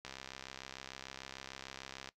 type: click train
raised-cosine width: 0.2 ms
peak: -27 dBFS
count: 137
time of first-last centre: 0.05-2.089 s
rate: 66.7 Hz
effects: noise-tail reverb RT60 0.1 s tail -19 dB re dry